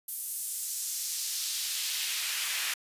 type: noise with high-pass filter sweep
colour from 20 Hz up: pink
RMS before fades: -33 dBFS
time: 0.08-2.74 s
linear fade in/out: 5 ms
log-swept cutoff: 11000 to 1900 Hz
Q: 1.2
effects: resampled to 32000 Hz